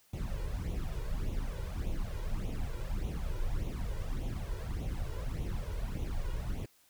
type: noise with flanger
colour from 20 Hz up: brown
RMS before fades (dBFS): -35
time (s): 0.13-6.66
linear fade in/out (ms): 5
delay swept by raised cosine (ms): 0.3 to 2.1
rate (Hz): 1.7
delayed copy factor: +0.75
effects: white hiss -66 dBFS RMS until 6.89 s